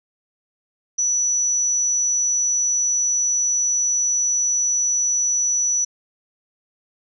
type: tone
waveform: sine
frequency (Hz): 5920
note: F#8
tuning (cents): 0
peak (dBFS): -17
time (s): 0.98-5.85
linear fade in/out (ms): 10
effects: none